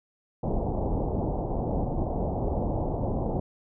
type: low-pass noise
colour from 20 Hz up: pink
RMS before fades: -28 dBFS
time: 0.43-3.4 s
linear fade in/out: 5 ms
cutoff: 850 Hz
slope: 48 dB/octave
effects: none